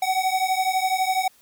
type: beating tone pair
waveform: square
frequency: 748 / 760 Hz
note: F#5 / F#5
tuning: +19 / +46 cents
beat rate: 12 Hz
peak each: -24 dBFS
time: 0.02-1.28 s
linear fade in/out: 5 ms
effects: white hiss -57 dBFS RMS until 1.41 s